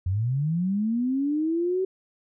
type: linear sweep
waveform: sine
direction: up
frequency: 86.2 to 382.5 Hz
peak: -22 dBFS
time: 0.06-1.85 s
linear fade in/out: 5 ms
effects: none